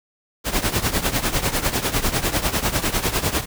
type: noise with tremolo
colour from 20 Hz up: pink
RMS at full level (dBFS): -18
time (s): 0.44-3.46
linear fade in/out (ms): 50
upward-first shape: triangle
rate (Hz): 10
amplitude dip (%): 85
effects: none